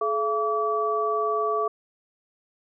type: tone cluster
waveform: sine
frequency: 427.5 / 678 / 1149 Hz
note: A4 / E5 / D6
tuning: -50 / +49 / -38 cents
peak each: -26 / -29 / -25 dBFS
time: 0.01-1.68 s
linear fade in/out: 5 ms
effects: none